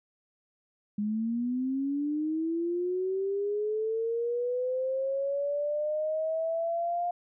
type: linear sweep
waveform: sine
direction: up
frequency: 204.7 to 706 Hz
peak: -27 dBFS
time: 0.98-7.11 s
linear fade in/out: 5 ms
effects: none